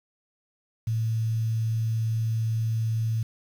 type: tone with quantisation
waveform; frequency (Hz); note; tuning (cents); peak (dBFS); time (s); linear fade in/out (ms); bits
sine; 112.2; A2; +34; -23; 0.87-3.23; 5; 8
effects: none